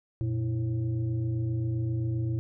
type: tone with frequency modulation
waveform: sine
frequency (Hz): 118.8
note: A#2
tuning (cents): +33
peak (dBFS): -26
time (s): 0.21-2.39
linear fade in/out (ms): 0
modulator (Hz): 210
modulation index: 0.66
effects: none